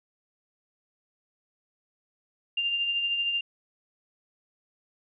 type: tone with tremolo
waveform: sine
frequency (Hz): 2794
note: F7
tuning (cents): 0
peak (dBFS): -23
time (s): 2.57-3.41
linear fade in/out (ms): 5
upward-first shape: triangle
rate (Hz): 13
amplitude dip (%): 45
effects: none